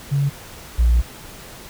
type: tone pair in turn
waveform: sine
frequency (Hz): 140.6 / 58.88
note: C#3 / A#1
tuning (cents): +25 / +18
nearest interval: octave + minor third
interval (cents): 1507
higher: first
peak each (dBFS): -15 / -10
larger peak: second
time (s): 0.11-0.3 / 0.78-1.02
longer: second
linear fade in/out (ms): 20
effects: tanh soft clip ceiling -9 dBFS + pink hiss -39 dBFS RMS until 1.69 s